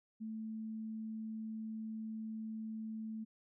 sine tone, 220 Hz, A3, in tune, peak -40 dBFS, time 0.2-3.25 s, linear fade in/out 20 ms, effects none

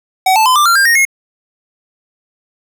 square tone with pitch steps, 755 / 877.3 / 1019.5 / 1184.7 / 1376.7 / 1599.8 / 1859 / 2160 Hz, F#5 / A5 / C6 / D6 / F6 / G6 / A#6 / C#7, +35 / -5 / -45 / +15 / -25 / +35 / -5 / -45 cents, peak -8 dBFS, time 0.26-1.052 s, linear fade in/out 5 ms, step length 99 ms, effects none

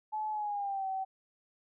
sine tone with pitch glide, 859 to 765.3 Hz, A5 to G5, -42 to -42 cents, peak -32 dBFS, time 0.12-1.05 s, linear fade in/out 20 ms, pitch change -200 cents, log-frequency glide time 0.31-0.87 s, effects none

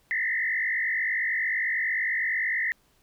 sine tone with frequency modulation, 1929 Hz, B6, 41 cents flat, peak -24 dBFS, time 0.11-2.72 s, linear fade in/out 0 ms, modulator 48.9 Hz, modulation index 3, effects pink hiss -65 dBFS RMS until 3.02 s

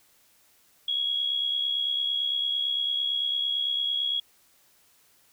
sine tone with amplitude modulation, 3322 Hz, G#7, in tune, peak -22 dBFS, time 0.88-4.2 s, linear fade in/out 5 ms, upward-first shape sine, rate 68.9 Hz, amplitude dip 55%, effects white hiss -62 dBFS RMS until 5.32 s

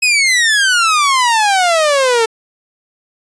sawtooth exponential sweep, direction down, 2571 to 441.4 Hz, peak -6 dBFS, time 0.02-2.26 s, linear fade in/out 10 ms, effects resampled to 22050 Hz

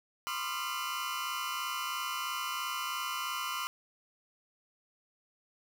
35% pulse tone cluster, 1011 / 1074 / 1209 / 1377 / 2979 Hz, B5 / C6 / D6 / F6 / F#7, +40 / +45 / +50 / -25 / +11 cents, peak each -40 / -39 / -38 / -38 / -39 dBFS, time 0.27-3.67 s, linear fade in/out 0 ms, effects none

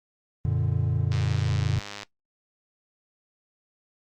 triangle chord, Gb augmented, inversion none, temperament equal with one note detuned, 92.5 / 118.03 / 146.83 Hz, Gb2 / Bb2 / D3, 0 / +22 / 0 cents, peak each -25 dBFS, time 0.45-1.79 s, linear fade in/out 0 ms
click train, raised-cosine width 0.2 ms, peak -19 dBFS, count 94, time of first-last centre 1.12-2.032 s, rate 102 Hz
effects noise-tail reverb RT60 0.1 s tail -18 dB re dry + Opus 24 kbps

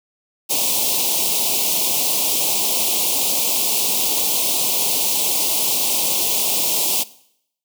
white band-stop noise, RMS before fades -19 dBFS, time 0.49-7.04 s, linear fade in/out 20 ms, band 1000 to 2500 Hz, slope 48 dB/octave, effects noise-tail reverb RT60 0.7 s tail -19 dB re dry + high-pass 200 Hz 12 dB/octave

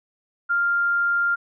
sine tone, 1396.9 Hz, F6, in tune, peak -18 dBFS, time 0.49-1.36 s, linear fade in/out 20 ms, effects none

